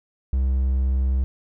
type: tone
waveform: triangle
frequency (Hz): 65.41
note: C2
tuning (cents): 0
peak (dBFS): -16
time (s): 0.33-1.24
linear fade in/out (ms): 0
effects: none